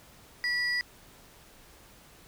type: tone pair together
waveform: sine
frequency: 1949 / 4911 Hz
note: B6 / D#8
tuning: -23 / -23 cents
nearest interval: octave + major third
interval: 1600 cents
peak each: -26 / -32 dBFS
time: 0.44-0.81 s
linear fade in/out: 0 ms
effects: tanh soft clip ceiling -22 dBFS + pink hiss -55 dBFS RMS until 2.27 s